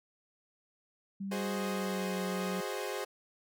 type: tone with pitch glide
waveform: sine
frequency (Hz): 196 to 185.96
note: G3 to F#3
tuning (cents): 0 to +9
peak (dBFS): -35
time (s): 1.2-2.61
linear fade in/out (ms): 10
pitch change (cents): -91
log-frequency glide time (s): 1.53-2.18
type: chord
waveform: sawtooth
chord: Ab dominant seventh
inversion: third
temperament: equal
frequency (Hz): 370 / 415.3 / 523.3 / 622.3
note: Gb4 / Ab4 / C5 / Eb5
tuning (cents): 0 / 0 / 0 / 0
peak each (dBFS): -37 / -35 / -36 / -40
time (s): 1.31-3.05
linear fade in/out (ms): 10
effects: none